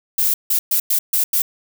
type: noise bursts at uneven times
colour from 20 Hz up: violet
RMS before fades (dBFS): -17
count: 6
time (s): 0.18-0.34 / 0.5-0.59 / 0.71-0.8 / 0.9-0.99 / 1.13-1.24 / 1.33-1.42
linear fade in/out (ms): 5
effects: none